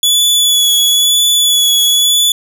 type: tone with vibrato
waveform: sawtooth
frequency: 3416 Hz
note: G#7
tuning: 48 cents sharp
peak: -5 dBFS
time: 0.03-2.32 s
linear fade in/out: 2 ms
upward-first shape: sine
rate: 1 Hz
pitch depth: 22 cents each way
effects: none